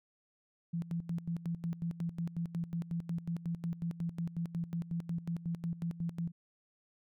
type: tone with tremolo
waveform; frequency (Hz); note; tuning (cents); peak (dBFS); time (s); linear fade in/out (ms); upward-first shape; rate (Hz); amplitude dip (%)
sine; 168.7; E3; +40; -32; 0.73-6.32; 10; square; 5.5; 80
effects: none